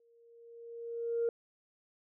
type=tone with exponential growth; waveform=sine; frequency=466.2 Hz; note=A#4; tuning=in tune; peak=-26 dBFS; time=0-1.29 s; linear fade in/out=2 ms; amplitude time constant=280 ms; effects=tanh soft clip ceiling -24 dBFS